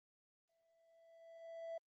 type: tone with exponential growth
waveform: triangle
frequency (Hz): 662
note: E5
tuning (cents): +7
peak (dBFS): -39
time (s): 0.49-1.78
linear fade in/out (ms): 5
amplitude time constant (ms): 280
effects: tanh soft clip ceiling -37 dBFS + Opus 24 kbps